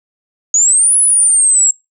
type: exponential two-way sweep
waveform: sine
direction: up then down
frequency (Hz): 6660 to 10340 to 7540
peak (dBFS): -7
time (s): 0.54-1.71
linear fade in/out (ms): 2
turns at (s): 0.97
effects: noise-tail reverb RT60 0.2 s tail -23 dB re dry